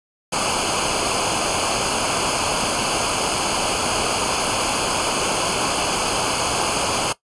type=noise with comb filter; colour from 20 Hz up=pink; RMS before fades=-21 dBFS; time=0.32-7.13 s; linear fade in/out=10 ms; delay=0.53 ms; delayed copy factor=-0.8; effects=noise-tail reverb RT60 0.1 s tail -17 dB re dry + resampled to 24000 Hz